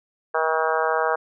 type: harmonic tone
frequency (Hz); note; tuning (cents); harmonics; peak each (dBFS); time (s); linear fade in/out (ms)
159.6; D#3; +44; 3 / 4 / 5 / 6 / 7 / 8 / 9 / 10; -25 / -26 / -27 / -28 / -28 / -29 / -30 / -30; 0.34-1.16; 10
effects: none